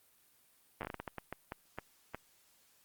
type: slowing click train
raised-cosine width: 0.5 ms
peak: -24 dBFS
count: 14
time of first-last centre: 0.81-2.146 s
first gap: 9 ms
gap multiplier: 1.36
effects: white hiss -68 dBFS RMS until 2.84 s + Opus 32 kbps